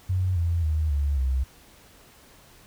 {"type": "tone with pitch steps", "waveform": "sine", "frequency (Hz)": [92.4, 84.73, 77.7, 71.25, 65.34], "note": ["F#2", "E2", "D#2", "C#2", "C2"], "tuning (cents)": [-2, 48, -2, 48, -2], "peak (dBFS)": -21, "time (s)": [0.09, 1.44], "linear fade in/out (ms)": 10, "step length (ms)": 270, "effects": ["pink hiss -53 dBFS RMS until 2.66 s"]}